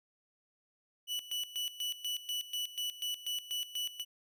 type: tone with tremolo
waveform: 40% pulse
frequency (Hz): 2960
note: F#7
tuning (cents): 0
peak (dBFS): -33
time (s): 1.07-4.05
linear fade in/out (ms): 50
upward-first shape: square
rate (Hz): 4.1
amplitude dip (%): 80
effects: none